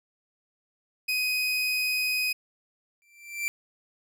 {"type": "tone", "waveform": "30% pulse", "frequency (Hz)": 2506, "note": "D#7", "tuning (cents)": 12, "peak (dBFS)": -22, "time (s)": [1.08, 2.33], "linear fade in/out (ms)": 10}
{"type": "tone with exponential growth", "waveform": "45% pulse", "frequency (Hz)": 2349, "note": "D7", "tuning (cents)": 0, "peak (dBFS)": -24, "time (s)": [3.02, 3.48], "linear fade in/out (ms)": 0, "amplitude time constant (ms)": 98}
{"effects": []}